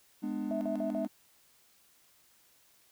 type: chord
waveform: triangle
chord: G# diminished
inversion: none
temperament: just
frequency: 207.7 / 249.2 / 299 Hz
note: G#3 / B3 / D4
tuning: 0 / +16 / +31 cents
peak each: -35 dBFS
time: 0.22-1.08 s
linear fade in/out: 20 ms
type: tone bursts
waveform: sine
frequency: 653 Hz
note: E5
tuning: 17 cents flat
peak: -33 dBFS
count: 4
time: 0.51-1.048 s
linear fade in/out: 0 ms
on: 100 ms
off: 46 ms
effects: white hiss -65 dBFS RMS until 2.91 s